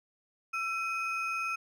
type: ring-modulated tone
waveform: triangle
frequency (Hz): 1927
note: B6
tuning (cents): -43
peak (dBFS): -26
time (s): 0.53-1.56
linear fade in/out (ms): 10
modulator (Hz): 586
effects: none